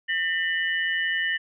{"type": "tone cluster", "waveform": "sine", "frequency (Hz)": [1804, 1975, 2958], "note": ["A6", "B6", "F#7"], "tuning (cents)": [43, 0, -1], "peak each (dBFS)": [-24, -31, -31], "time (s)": [0.08, 1.38], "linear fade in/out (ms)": 20, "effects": []}